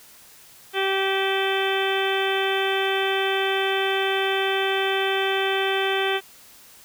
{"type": "harmonic tone with a mistuned harmonic", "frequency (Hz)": 387.6, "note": "G4", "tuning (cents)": -20, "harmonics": [1, 2, 3, 4, 5, 6, 7, 8, 9], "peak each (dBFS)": [-24, -28, -33, -29, -31, -34, -32, -30, -33], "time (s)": [0.73, 6.21], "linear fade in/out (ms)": 50, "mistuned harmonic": 7, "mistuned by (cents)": -61, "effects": ["white hiss -49 dBFS RMS until 6.84 s"]}